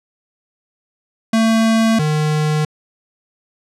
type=tone pair in turn; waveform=square; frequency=224.2 / 152.74 Hz; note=A3 / D#3; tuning=+33 / -32 cents; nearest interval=perfect fifth; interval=665 cents; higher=first; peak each=-12 / -15 dBFS; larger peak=first; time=1.33-1.99 / 1.99-2.65 s; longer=neither; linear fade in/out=5 ms; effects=low-pass 9000 Hz 12 dB/octave